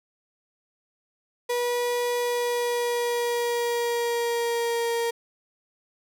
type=tone with pitch glide; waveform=35% pulse; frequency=484.8 to 466.4 Hz; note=B4 to A#4; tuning=-32 to +1 cents; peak=-22 dBFS; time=1.49-5.11 s; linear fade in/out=10 ms; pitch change=-67 cents; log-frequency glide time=2.16-4.92 s; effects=none